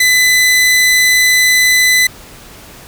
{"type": "tone", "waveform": "sawtooth", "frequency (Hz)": 2006, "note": "B6", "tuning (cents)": 26, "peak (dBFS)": -4, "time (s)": [0, 2.07], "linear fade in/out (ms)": 5, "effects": ["pink hiss -36 dBFS RMS until 2.87 s"]}